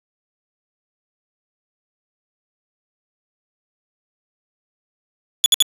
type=tone bursts; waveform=sawtooth; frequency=3428 Hz; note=A7; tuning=46 cents flat; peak=-6 dBFS; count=3; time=5.44-5.624 s; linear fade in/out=0 ms; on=20 ms; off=62 ms; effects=resampled to 32000 Hz